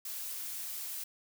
blue noise, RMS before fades -40 dBFS, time 0.05-1.04 s, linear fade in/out 5 ms, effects none

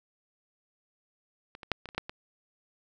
clicks, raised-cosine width 0.3 ms, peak -28 / -27 / -10 / -24 / -27 / -28 / -14 / -22 dBFS, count 8, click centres 1.551 / 1.632 / 1.717 / 1.857 / 1.889 / 1.948 / 1.98 / 2.095 s, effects none

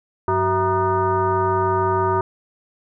sine tone with frequency modulation, 659.3 Hz, E5, in tune, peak -16 dBFS, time 0.28-2.21 s, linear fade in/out 2 ms, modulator 281 Hz, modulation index 2, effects none

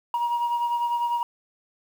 sine beating tone pair, 950 / 960 Hz, A#5 / B5, +33 / -49 cents, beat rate 10 Hz, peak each -21 / -29 dBFS, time 0.14-1.23 s, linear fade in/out 2 ms, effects tanh soft clip ceiling -20 dBFS + 8-bit

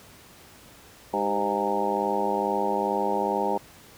harmonic tone with a mistuned harmonic, 102.3 Hz, G#2, 26 cents flat, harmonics 2 / 3 / 4 / 5 / 6 / 7 / 8 / 9, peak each -33 / -35 / -30 / -31 / -33 / -34 / -29 / -29 dBFS, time 1.13-3.58 s, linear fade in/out 10 ms, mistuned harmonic 4, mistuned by -58 cents, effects pink hiss -50 dBFS RMS until 3.97 s + high-pass 60 Hz 12 dB/octave

